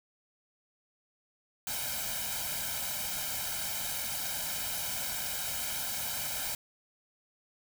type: noise with comb filter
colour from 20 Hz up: white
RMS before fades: -35 dBFS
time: 1.67-6.55 s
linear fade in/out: 2 ms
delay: 1.3 ms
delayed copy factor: +0.85
effects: none